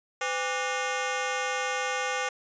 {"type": "ring-modulated tone", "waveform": "15% pulse", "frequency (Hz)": 659.3, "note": "E5", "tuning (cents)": 0, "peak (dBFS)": -18, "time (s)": [0.21, 2.29], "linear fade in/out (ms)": 5, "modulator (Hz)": 150, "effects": ["resampled to 16000 Hz"]}